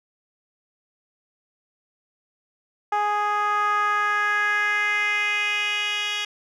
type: tone with band-pass filter sweep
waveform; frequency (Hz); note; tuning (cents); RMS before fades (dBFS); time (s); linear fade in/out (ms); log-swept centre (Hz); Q
10% pulse; 415.3; G#4; 0; -23; 2.92-6.25; 5; 900 to 3400; 3.1
effects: none